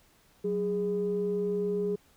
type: tone pair together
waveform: sine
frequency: 185 / 412 Hz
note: F#3 / G#4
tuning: 0 / -14 cents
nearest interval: octave + major second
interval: 1386 cents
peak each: -32 / -27 dBFS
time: 0.44-1.96 s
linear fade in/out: 10 ms
effects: tanh soft clip ceiling -20 dBFS + pink hiss -63 dBFS RMS until 2.16 s